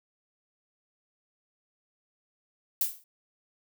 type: noise with exponential decay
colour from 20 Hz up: violet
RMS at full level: -23 dBFS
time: 2.81-3.04 s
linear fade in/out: 2 ms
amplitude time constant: 48 ms
effects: none